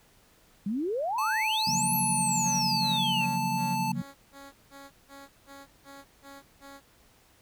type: exponential two-way sweep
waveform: sine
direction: up then down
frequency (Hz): 188.1 to 11850 to 2565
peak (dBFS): -27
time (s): 0.66-3.26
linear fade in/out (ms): 5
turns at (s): 1.95
type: tone with pitch glide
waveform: square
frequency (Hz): 872 to 880.1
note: A5 to A5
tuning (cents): -16 to 0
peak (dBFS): -29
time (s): 1.18-3.92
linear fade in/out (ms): 5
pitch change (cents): +16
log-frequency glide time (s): 2.82-3.31
type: chord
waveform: sine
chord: Gb major seventh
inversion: second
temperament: equal with one note detuned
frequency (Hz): 138.59 / 173.81 / 185 / 233.1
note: Db3 / F3 / Gb3 / Bb3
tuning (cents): 0 / -8 / 0 / 0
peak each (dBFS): -35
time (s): 1.67-4.02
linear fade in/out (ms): 5
type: tone bursts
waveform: 10% pulse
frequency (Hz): 277.2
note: C#4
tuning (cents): 0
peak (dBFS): -37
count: 12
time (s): 2.42-6.81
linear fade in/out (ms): 50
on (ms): 210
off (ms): 170
effects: pink hiss -61 dBFS RMS until 7.41 s